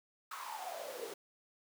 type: noise with high-pass filter sweep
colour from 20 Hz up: pink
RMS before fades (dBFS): -44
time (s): 0.31-1.14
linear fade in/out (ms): 5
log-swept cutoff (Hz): 1200 to 390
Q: 8.6
effects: none